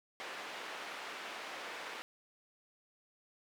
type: band-pass noise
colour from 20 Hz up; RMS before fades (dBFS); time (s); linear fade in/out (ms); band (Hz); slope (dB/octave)
white; -45; 0.2-2.02; 0; 400 to 2300; 12
effects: none